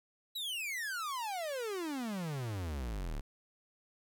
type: exponential sweep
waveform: 45% pulse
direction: down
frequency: 3995 to 33.49 Hz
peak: -36 dBFS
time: 0.35-3.21 s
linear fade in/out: 10 ms
effects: none